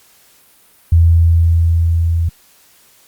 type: tone with level ramp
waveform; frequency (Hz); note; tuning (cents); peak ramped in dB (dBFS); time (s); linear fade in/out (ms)
sine; 83.5; E2; +23; -5 to -12; 0.92-2.29; 5
effects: white hiss -49 dBFS RMS until 3.07 s + Opus 48 kbps